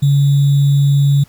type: tone with sample-and-hold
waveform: sine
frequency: 141 Hz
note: C#3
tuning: 30 cents sharp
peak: -8 dBFS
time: 0.02-1.24 s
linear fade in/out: 10 ms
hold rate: 3675 Hz
effects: pink hiss -49 dBFS RMS until 1.28 s